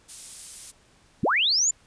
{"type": "noise", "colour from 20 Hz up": "violet", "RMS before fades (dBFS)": -34, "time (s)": [0.08, 0.72], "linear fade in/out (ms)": 20}
{"type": "linear sweep", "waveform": "sine", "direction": "up", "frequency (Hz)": [87.7, 7290], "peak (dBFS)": -19, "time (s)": [1.23, 1.71], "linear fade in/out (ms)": 5}
{"effects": ["pink hiss -59 dBFS RMS until 1.86 s", "resampled to 22050 Hz"]}